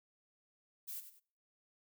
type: noise with echo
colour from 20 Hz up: violet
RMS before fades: -44 dBFS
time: 0.87-1.01 s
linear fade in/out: 20 ms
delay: 96 ms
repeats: 2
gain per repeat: -10 dB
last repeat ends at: 1.202 s
effects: noise-tail reverb RT60 0.5 s tail -24 dB re dry